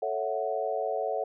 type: chord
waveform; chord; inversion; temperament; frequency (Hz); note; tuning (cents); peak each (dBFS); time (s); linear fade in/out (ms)
sine; F# minor seventh; first; equal; 440 / 554.4 / 659.3 / 740; A4 / C#5 / E5 / F#5; 0 / 0 / 0 / 0; -33; 0.02-1.24; 5
effects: none